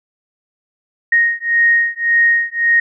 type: beating tone pair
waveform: sine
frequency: 1864.7 / 1866.5 Hz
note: A#6 / A#6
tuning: 0 / +2 cents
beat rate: 1.8 Hz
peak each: -14 dBFS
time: 1.12-2.8 s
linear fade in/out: 5 ms
effects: none